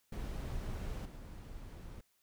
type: noise with level steps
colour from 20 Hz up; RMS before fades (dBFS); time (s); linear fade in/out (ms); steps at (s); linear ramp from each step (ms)
brown; -40 / -48; 0.12-2.01; 5; 1.05; 5
effects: white hiss -75 dBFS RMS until 2.22 s